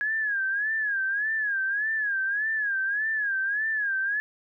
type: tone with vibrato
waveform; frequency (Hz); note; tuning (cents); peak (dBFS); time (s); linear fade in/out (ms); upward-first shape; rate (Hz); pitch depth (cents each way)
sine; 1661.2; G#6; 0; -24; 0.01-4.2; 0; sine; 1.7; 120
effects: none